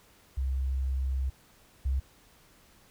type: tone pair in turn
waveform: sine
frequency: 66.2 / 66.7 Hz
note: C2 / C2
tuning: +21 / +34 cents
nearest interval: unison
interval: 13 cents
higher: second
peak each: -26 / -24 dBFS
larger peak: second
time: 0.37-1.3 / 1.85-2 s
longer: first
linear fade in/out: 10 ms
effects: tanh soft clip ceiling -21 dBFS + pink hiss -60 dBFS RMS until 2.9 s